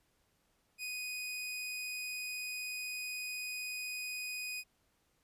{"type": "tone", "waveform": "sawtooth", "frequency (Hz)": 2489, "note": "D#7", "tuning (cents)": 0, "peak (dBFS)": -35, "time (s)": [0.78, 4.64], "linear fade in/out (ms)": 50, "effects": ["pink hiss -75 dBFS RMS until 5.23 s", "resampled to 32000 Hz"]}